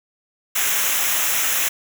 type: noise with comb filter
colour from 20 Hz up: white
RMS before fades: -20 dBFS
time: 0.55-1.69 s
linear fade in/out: 10 ms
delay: 0.22 ms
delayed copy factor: -0.7
effects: none